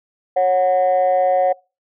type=tone pair together; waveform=sine; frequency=550 / 734.2 Hz; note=C#5 / F#5; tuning=-14 / -14 cents; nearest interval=perfect fourth; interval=500 cents; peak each=-14 dBFS; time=0.36-1.53 s; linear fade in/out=10 ms; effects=noise-tail reverb RT60 0.3 s tail -26 dB re dry + tanh soft clip ceiling -9 dBFS